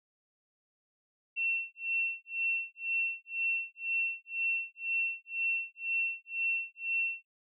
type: tone with tremolo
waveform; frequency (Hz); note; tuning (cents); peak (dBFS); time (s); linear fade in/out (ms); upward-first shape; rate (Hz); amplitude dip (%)
sine; 2707; E7; +45; -27; 1.36-7.25; 20; sine; 2; 100
effects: none